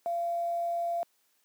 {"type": "tone with quantisation", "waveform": "sine", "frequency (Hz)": 686, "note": "F5", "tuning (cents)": -31, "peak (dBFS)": -28, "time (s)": [0.06, 1.03], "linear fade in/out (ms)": 0, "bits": 9, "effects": ["white hiss -71 dBFS RMS until 1.44 s", "high-pass 200 Hz 12 dB/octave"]}